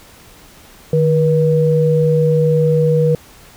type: tone pair together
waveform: sine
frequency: 153.6 / 482.3 Hz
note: D#3 / B4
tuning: -22 / -41 cents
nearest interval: octave + minor sixth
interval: 1981 cents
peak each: -13 dBFS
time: 0.93-3.15 s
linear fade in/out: 2 ms
effects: pink hiss -43 dBFS RMS until 3.56 s